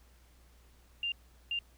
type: tone bursts at uneven times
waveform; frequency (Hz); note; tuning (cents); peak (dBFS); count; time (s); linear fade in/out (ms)
sine; 2794; F7; 0; -31; 2; 1.03-1.12 / 1.51-1.59; 2
effects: added 60 Hz sine -59 dBFS peak until 1.77 s + pink hiss -66 dBFS RMS until 1.77 s